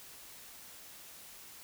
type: silence
effects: white hiss -52 dBFS RMS until 1.63 s